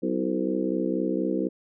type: harmonic tone with a mistuned harmonic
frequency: 64.2 Hz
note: C2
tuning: 32 cents flat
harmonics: 3 / 4 / 5 / 6 / 7 / 8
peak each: -31 / -30 / -28 / -33 / -32 / -33 dBFS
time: 0.02-1.49 s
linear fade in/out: 20 ms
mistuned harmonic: 6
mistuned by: -60 cents
effects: none